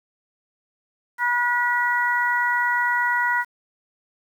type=harmonic tone; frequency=484.3 Hz; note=B4; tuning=34 cents flat; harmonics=2 / 3 / 4; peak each=-23 / -23 / -23 dBFS; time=1.18-3.45 s; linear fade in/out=50 ms; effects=8-bit